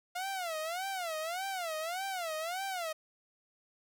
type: tone with vibrato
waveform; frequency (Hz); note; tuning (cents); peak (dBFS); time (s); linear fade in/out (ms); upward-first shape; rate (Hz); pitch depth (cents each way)
sawtooth; 698.5; F5; 0; -31; 0.15-2.93; 10; sine; 1.7; 200
effects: none